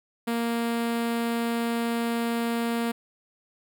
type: tone with notch filter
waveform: sawtooth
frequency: 233.1 Hz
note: A#3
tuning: in tune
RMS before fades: -27 dBFS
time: 0.27-2.92 s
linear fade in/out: 10 ms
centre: 6000 Hz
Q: 1.8
effects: none